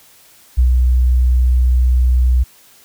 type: tone with ADSR envelope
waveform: sine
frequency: 62.3 Hz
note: B1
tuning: 16 cents sharp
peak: -7 dBFS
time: 0.57-2.44 s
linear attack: 19 ms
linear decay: 95 ms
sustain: -2 dB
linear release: 16 ms
effects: white hiss -47 dBFS RMS until 2.84 s